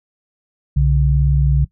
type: tone pair together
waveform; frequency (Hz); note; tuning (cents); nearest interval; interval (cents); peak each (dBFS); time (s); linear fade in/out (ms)
sine; 63 / 141.57; B1 / C#3; +35 / +37; octave + major second; 1402; -14; 0.76-1.65; 10
effects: noise-tail reverb RT60 0.1 s tail -18 dB re dry